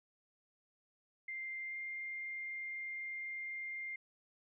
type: tone with pitch glide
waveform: sine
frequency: 2096 to 2108 Hz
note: C7 to C7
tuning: +2 to +12 cents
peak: -40 dBFS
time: 1.28-3.96 s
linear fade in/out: 5 ms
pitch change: +10 cents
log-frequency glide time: 1.64-1.75 s
effects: none